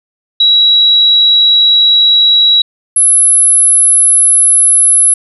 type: tone pair in turn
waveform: sine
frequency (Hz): 3885 / 10988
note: B7 / F9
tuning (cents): -29 / -29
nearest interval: octave + tritone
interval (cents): 1800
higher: second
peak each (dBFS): -4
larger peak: neither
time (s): 0.4-2.62 / 2.96-5.14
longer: first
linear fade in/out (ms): 5
effects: none